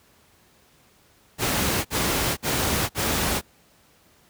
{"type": "noise bursts", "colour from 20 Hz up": "pink", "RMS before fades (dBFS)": -23, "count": 4, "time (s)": [1.38, 3.416], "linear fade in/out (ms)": 50, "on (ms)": 470, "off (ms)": 52, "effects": ["pink hiss -58 dBFS RMS until 4.29 s", "high-pass 60 Hz 12 dB/octave"]}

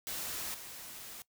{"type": "noise with level steps", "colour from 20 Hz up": "white", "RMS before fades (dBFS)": [-39, -47], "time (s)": [0.07, 1.22], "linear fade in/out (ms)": 0, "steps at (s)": 0.54, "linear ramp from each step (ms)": 5, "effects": ["noise-tail reverb RT60 0.1 s tail -20 dB re dry"]}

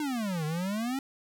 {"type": "exponential two-way sweep", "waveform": "square", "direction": "down then up", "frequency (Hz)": [311.1, 150, 277], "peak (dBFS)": -30, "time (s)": [0, 0.99], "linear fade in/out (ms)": 2, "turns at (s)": 0.45, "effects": []}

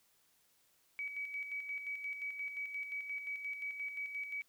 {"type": "tone with tremolo", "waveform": "sine", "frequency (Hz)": 2275, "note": "C#7", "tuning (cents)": 44, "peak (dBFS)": -37, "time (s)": [0.99, 4.42], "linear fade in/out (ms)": 0, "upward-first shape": "square", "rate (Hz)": 5.7, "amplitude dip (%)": 50, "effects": ["white hiss -72 dBFS RMS until 4.48 s"]}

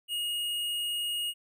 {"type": "tone with tanh clipping", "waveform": "triangle", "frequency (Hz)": 2869, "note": "F7", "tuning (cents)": 46, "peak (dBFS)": -31, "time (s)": [0.08, 1.34], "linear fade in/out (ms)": 50, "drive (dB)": 18, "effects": []}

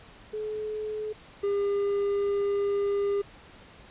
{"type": "tone pair in turn", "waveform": ["sine", "triangle"], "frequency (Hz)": [428.3, 402.8], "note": ["A4", "G4"], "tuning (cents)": [-47, 47], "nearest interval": "minor second", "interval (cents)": 106, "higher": "first", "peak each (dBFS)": [-30, -22], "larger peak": "second", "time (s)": [[0.33, 1.13], [1.43, 3.22]], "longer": "second", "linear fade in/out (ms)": 10, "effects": ["pink hiss -51 dBFS RMS until 3.9 s", "resampled to 8000 Hz"]}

